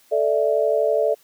sine chord, A suspended fourth, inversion none, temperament equal, 440 / 587.3 / 659.3 Hz, A4 / D5 / E5, 0 / 0 / 0 cents, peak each -21 / -20 / -22 dBFS, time 0.11-1.15 s, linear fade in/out 20 ms, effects white hiss -56 dBFS RMS until 1.23 s + high-pass 150 Hz 12 dB/octave

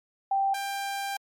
sine / sawtooth tone pair in turn, 784 / 793.1 Hz, G5 / G5, 0 / +20 cents, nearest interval unison, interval 20 cents, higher second, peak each -22 / -26 dBFS, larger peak first, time 0.31-0.54 / 0.54-1.17 s, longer second, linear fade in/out 5 ms, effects MP3 64 kbps

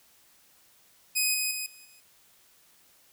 10% pulse tone with level steps, 2509 Hz, D#7, 14 cents sharp, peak -15 / -18 / -23 / -41 / -46 dBFS, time 1.15-2.01 s, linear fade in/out 20 ms, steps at 1.34 / 1.51 / 1.66 / 1.85 s, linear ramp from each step 2 ms, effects white hiss -61 dBFS RMS until 3.12 s

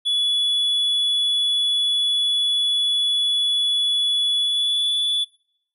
triangle tone with pitch glide, 3413 to 3447 Hz, G#7 to A7, +47 to -36 cents, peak -17 dBFS, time 0.05-5.25 s, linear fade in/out 20 ms, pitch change +17 cents, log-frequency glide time 4.39-4.93 s, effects noise-tail reverb RT60 0.7 s tail -23 dB re dry + resampled to 32000 Hz

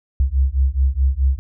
sine beating tone pair, 64.6 / 69.3 Hz, C2 / C#2, -21 / 0 cents, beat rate 4.7 Hz, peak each -17 dBFS, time 0.2-1.39 s, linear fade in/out 0 ms, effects none

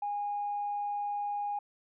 triangle tone with tanh clipping, 820 Hz, G#5, 22 cents flat, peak -31 dBFS, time 0.02-1.59 s, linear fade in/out 5 ms, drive 4 dB, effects resampled to 8000 Hz

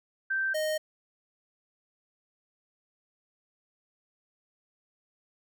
sine / square tone pair in turn, 1561 / 619.5 Hz, G6 / D#5, -8 / -8 cents, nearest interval octave + major third, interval 1600 cents, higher first, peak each -26 / -28 dBFS, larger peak first, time 0.3-0.54 / 0.54-0.78 s, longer neither, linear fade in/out 10 ms, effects none

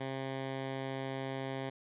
10% pulse tone, 133.9 Hz, C3, 40 cents sharp, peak -28 dBFS, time 0-1.7 s, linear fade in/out 10 ms, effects resampled to 8000 Hz

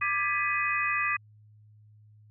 sine tone cluster, 1187 / 1631 / 1704 / 1983 / 2511 Hz, D6 / G#6 / G#6 / B6 / D#7, +18 / -32 / +44 / +7 / +15 cents, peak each -30 / -38 / -37 / -30 / -30 dBFS, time 0.01-1.17 s, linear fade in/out 10 ms, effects added 106 Hz sine -53 dBFS peak until 2.3 s

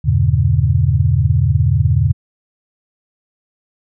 sine chord, E diminished seventh, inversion none, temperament just, 82.41 / 98.89 / 118.67 / 142.4 Hz, E2 / G2 / Bb2 / Db3, 0 / +16 / +31 / +47 cents, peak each -16 dBFS, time 0.04-2.13 s, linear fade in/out 20 ms, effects none

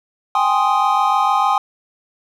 triangle chord, Ab major seventh, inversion third, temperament equal, 784 / 830.6 / 1046.5 / 1244.5 Hz, G5 / Ab5 / C6 / Eb6, 0 / 0 / 0 / 0 cents, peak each -17 dBFS, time 0.35-1.58 s, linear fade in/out 2 ms, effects none

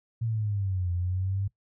sine exponential two-way sweep, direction down then up, 116.54 to 87.31 to 99.8 Hz, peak -26 dBFS, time 0.21-1.48 s, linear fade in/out 10 ms, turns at 0.92 s, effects noise-tail reverb RT60 0.1 s tail -19 dB re dry

